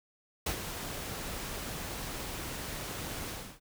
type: noise with ADSR envelope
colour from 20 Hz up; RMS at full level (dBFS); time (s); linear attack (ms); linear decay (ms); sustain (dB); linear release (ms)
pink; -31; 0.46-3.6; 7; 87; -8; 300
effects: none